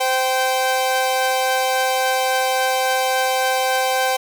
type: tone pair together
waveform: sawtooth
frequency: 519.2 / 777 Hz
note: C5 / G5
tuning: -13 / -16 cents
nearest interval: perfect fifth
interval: 697 cents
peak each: -17 / -15 dBFS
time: 0-4.17 s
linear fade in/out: 10 ms
effects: none